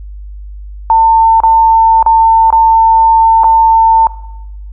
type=tone with dropouts; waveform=sine; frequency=899 Hz; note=A5; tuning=37 cents sharp; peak=-3 dBFS; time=0.9-4.07 s; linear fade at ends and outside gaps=1 ms; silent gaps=1.403-1.435 / 2.027-2.062 / 2.504-2.526 / 3.435-3.442 s; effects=noise-tail reverb RT60 0.9 s tail -18 dB re dry + added 50 Hz sine -24 dBFS peak until 4.72 s